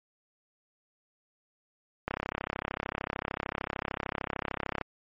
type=click train; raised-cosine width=0.5 ms; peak=-15 dBFS; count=92; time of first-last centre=2.08-4.813 s; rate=33.3 Hz; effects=MP3 32 kbps